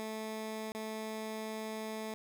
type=tone with dropouts; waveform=15% pulse; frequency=218.6 Hz; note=A3; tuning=11 cents flat; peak=-32 dBFS; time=0-2.14 s; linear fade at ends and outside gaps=0 ms; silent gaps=0.719-0.749 s; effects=none